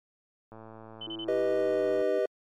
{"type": "click train", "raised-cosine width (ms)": 1, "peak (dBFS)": -33, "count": 167, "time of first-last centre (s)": [0.52, 2.015], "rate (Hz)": 111}
{"type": "tone bursts", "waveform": "sine", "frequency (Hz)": 3041, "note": "F#7", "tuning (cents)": 47, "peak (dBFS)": -36, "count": 3, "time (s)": [1.01, 1.246], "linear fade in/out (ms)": 5, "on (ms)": 58, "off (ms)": 31}
{"type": "tone with pitch glide", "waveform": "sine", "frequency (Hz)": [331.3, 305.6], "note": ["E4", "D#4"], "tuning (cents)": [9, -31], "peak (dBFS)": -36, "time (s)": [1.07, 2.19], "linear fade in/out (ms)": 5, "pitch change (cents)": -140, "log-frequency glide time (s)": [1.34, 1.87]}
{"type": "chord", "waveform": "triangle", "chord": "G augmented", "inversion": "none", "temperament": "equal", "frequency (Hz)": [392, 493.9, 622.3], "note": ["G4", "B4", "D#5"], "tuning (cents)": [0, 0, 0], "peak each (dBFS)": -27, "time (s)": [1.28, 2.26], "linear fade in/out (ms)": 5}
{"effects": ["MP3 64 kbps"]}